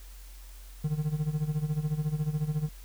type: tone with tremolo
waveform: triangle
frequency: 152.1 Hz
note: D#3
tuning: 39 cents flat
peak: -22 dBFS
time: 0.84-2.69 s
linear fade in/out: 5 ms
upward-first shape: sine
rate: 14 Hz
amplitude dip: 80%
effects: added 45 Hz sine -44 dBFS peak until 2.84 s + white hiss -55 dBFS RMS until 2.84 s